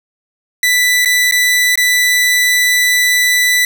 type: tone with dropouts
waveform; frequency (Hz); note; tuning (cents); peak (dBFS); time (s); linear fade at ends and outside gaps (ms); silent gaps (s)
sawtooth; 1981; B6; +5; -6; 0.63-3.65; 2; 1.049-1.057 / 1.312-1.322 / 1.756-1.775
effects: none